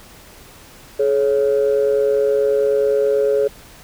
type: tone pair together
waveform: sine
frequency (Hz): 425 / 554.4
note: G#4 / C#5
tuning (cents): +40 / 0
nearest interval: perfect fourth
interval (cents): 460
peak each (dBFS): -14 / -17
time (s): 0.99-3.48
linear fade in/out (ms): 10
effects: tanh soft clip ceiling -8 dBFS + pink hiss -43 dBFS RMS until 3.83 s